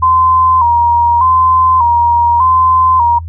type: tone with vibrato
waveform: sine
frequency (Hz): 987.8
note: B5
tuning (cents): 0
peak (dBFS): -6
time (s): 0.02-3.19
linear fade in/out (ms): 10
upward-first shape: square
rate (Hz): 0.84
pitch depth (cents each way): 74
effects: noise-tail reverb RT60 0.1 s tail -26 dB re dry + added 83 Hz sine -21 dBFS peak until 3.28 s